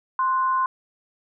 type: tone pair together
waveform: sine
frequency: 1046.5 / 1480 Hz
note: C6 / F#6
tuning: 0 / 0 cents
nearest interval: tritone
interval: 600 cents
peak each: -19 / -31 dBFS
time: 0.19-0.66 s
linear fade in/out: 2 ms
effects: none